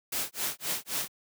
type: noise with tremolo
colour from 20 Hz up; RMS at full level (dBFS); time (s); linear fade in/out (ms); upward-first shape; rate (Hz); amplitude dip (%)
white; -30; 0.12-1.08; 5; sine; 3.8; 100
effects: high-pass 100 Hz 12 dB/octave